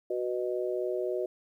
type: chord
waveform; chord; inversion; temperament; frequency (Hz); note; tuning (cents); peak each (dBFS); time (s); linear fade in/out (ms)
sine; B major; second; just; 370.4 / 493.9 / 617.4; F#4 / B4 / D#5; +2 / 0 / -14; -31 / -35 / -34; 0.1-1.26; 5
effects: 11-bit